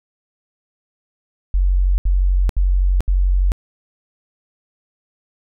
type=tone bursts; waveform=sine; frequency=46.07 Hz; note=F#1; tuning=7 cents flat; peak=-12 dBFS; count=4; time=1.54-3.519 s; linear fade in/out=0 ms; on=440 ms; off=73 ms; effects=none